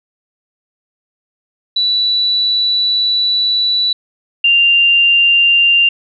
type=tone pair in turn; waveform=sine; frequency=3951 / 2787 Hz; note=B7 / F7; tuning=0 / -4 cents; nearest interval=tritone; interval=604 cents; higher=first; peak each=-11 / -7 dBFS; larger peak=second; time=1.76-3.93 / 4.44-5.89 s; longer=first; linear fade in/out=5 ms; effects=none